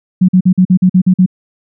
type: tone bursts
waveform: sine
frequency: 184 Hz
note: F#3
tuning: 9 cents flat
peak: -4 dBFS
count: 9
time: 0.21-1.262 s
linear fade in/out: 10 ms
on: 76 ms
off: 46 ms
effects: none